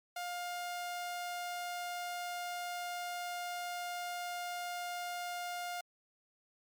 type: tone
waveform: sawtooth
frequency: 707 Hz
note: F5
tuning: 21 cents sharp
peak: -34 dBFS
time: 0.16-5.81 s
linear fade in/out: 5 ms
effects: MP3 96 kbps